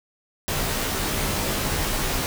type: noise with comb filter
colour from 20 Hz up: pink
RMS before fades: -25 dBFS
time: 0.48-2.26 s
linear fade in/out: 0 ms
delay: 17 ms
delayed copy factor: -1
effects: none